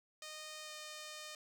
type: tone with pitch glide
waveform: 5% pulse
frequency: 616 to 611.4 Hz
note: D#5 to D#5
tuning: -17 to -30 cents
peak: -35 dBFS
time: 0.22-1.35 s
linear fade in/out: 2 ms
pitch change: -13 cents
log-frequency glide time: 0.63-0.72 s
effects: none